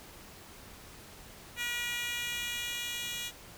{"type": "tone with high-pass filter sweep", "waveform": "10% pulse", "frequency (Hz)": 480.3, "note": "B4", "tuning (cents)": -48, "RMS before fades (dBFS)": -36, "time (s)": [1.56, 3.32], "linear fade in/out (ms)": 50, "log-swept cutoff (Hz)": [2100, 3400], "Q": 1.5, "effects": ["pink hiss -51 dBFS RMS until 3.57 s"]}